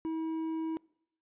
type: tone with hard clipping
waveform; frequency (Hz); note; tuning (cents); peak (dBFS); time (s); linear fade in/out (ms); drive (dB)
sine; 321.8; E4; -42; -33; 0.05-0.77; 0; 5
effects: noise-tail reverb RT60 0.7 s tail -24 dB re dry + resampled to 8000 Hz